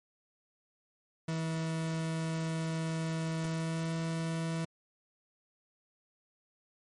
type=tone with pitch glide; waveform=40% pulse; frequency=161.9 to 163.69 Hz; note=E3 to E3; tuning=-31 to -12 cents; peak=-31 dBFS; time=1.28-4.65 s; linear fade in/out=5 ms; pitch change=+19 cents; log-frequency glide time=3.44-3.94 s
type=noise with exponential decay; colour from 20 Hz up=pink; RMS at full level=-43 dBFS; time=3.44-3.57 s; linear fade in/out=2 ms; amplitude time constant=27 ms
effects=MP3 48 kbps